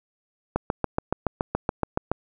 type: click train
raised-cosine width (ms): 1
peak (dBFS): -8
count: 12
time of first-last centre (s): 0.56-2.116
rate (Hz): 7.07
effects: none